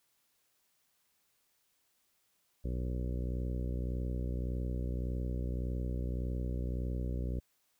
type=harmonic tone; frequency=61.74 Hz; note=B1; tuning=in tune; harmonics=1 / 2 / 3 / 4 / 5 / 6 / 7 / 8 / 9; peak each=-34 / -40 / -44 / -46 / -48 / -50 / -51 / -52 / -53 dBFS; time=2.64-7.4 s; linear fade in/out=10 ms; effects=white hiss -75 dBFS RMS until 7.79 s